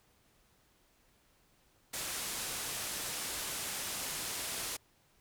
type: low-pass noise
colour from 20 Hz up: white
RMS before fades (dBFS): -39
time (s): 1.93-4.77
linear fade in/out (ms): 10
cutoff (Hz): 12000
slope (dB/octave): 24
effects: pink hiss -69 dBFS RMS until 5.2 s